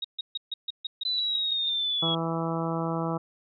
sine tone bursts, 3773 Hz, A#7, 20 cents sharp, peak -28 dBFS, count 11, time 0.02-1.695 s, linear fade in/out 5 ms, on 25 ms, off 140 ms
sine linear sweep, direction down, 4024 to 3322 Hz, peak -25 dBFS, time 1.05-2.15 s, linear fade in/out 5 ms
harmonic tone, 164.81 Hz, E3, in tune, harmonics 1 / 2 / 3 / 4 / 5 / 6 / 7 / 8, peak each -30 / -33 / -35 / -36 / -37 / -38 / -38 / -39 dBFS, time 2.02-3.18 s, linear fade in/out 10 ms
effects none

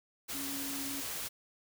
sine tone in noise, 277.2 Hz, C#4, in tune, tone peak -41 dBFS, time 0.33-1.02 s, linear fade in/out 20 ms, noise white, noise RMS -39 dBFS, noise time 0.28-1.29 s, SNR -5 dB, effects none

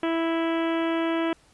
harmonic tone, 329.6 Hz, E4, in tune, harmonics 1 / 2 / 3 / 4 / 5 / 6 / 7 / 8 / 9 / 10, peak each -24 / -30 / -34 / -36 / -38 / -40 / -41 / -42 / -43 / -44 dBFS, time 0.03-1.33 s, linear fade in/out 2 ms, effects pink hiss -59 dBFS RMS until 1.53 s + resampled to 24000 Hz

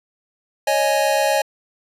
square chord, C# suspended second, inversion none, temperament equal, 554.4 / 622.3 / 830.6 Hz, C#5 / D#5 / G#5, 0 / 0 / 0 cents, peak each -21 dBFS, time 0.67-1.42 s, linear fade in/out 5 ms, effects resampled to 32000 Hz

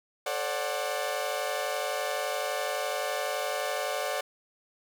sawtooth chord, D dominant seventh, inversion second, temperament equal with one note detuned, 440 / 535.5 / 587.3 / 740 Hz, A4 / C5 / D5 / F#5, 0 / +40 / 0 / 0 cents, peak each -35 / -31 / -29 / -31 dBFS, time 0.26-4.21 s, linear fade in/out 5 ms, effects none

